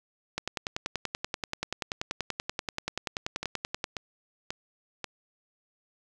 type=two click trains; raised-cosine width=0.2 ms; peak=-13 / -16 dBFS; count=37 / 4; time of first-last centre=0.38-3.842 / 3.43-5.043 s; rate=10.4 / 1.86 Hz; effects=none